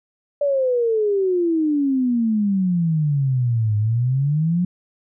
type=exponential two-way sweep; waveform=sine; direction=down then up; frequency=583 to 103.83 to 182.3 Hz; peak=-16 dBFS; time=0.41-4.65 s; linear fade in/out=5 ms; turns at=3.77 s; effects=none